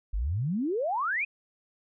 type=exponential sweep; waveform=sine; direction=up; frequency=44.05 to 2581 Hz; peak=-26 dBFS; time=0.13-1.25 s; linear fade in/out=10 ms; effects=none